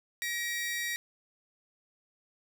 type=tone pair together; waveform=sawtooth; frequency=1900 / 2314 Hz; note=A#6 / D7; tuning=+33 / -26 cents; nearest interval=minor third; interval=341 cents; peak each=-29 / -36 dBFS; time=0.22-0.96 s; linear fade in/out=0 ms; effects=none